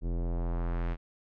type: tone with low-pass filter sweep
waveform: square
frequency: 42.82 Hz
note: F1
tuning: 33 cents flat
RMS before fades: -31 dBFS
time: 0.01-0.97 s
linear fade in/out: 50 ms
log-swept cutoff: 350 to 2400 Hz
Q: 1.1
effects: none